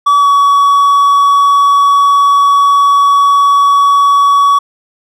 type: tone with pitch glide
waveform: triangle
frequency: 1144 to 1129.6 Hz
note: D6 to C#6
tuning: -46 to +32 cents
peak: -3 dBFS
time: 0.06-4.59 s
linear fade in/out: 10 ms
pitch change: -22 cents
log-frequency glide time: 0.19-0.26 s
effects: none